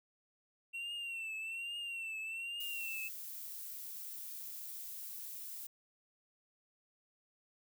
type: tone with vibrato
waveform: triangle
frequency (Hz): 2719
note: F7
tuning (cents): -47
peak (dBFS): -38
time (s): 0.73-3.09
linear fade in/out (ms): 20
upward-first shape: triangle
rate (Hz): 1.2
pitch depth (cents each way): 82
type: noise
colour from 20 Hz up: violet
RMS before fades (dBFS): -46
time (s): 2.6-5.67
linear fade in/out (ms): 5
effects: none